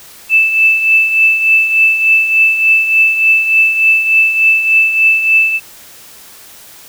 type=tone with tremolo; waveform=sine; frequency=2637 Hz; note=E7; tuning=in tune; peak=-4 dBFS; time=0.29-5.6 s; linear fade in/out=50 ms; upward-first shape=triangle; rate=3.4 Hz; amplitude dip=65%; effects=white hiss -37 dBFS RMS until 6.88 s